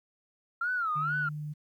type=tone with vibrato; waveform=sine; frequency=1352 Hz; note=E6; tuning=43 cents sharp; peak=-27 dBFS; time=0.61-1.29 s; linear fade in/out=5 ms; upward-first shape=sine; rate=2.2 Hz; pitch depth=180 cents each way
type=tone; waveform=sine; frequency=150.3 Hz; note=D3; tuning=40 cents sharp; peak=-34 dBFS; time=0.95-1.54 s; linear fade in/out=20 ms
effects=tanh soft clip ceiling -20 dBFS + 11-bit